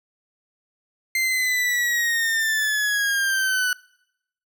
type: linear sweep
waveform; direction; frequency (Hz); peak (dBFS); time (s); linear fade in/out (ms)
40% pulse; down; 2093 to 1480; -19; 1.15-3.73; 2
effects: noise-tail reverb RT60 0.8 s tail -24 dB re dry